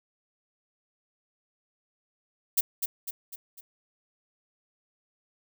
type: noise with echo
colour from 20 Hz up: violet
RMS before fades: -22 dBFS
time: 2.57-2.61 s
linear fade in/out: 10 ms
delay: 250 ms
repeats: 4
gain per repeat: -6 dB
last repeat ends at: 3.61 s
effects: none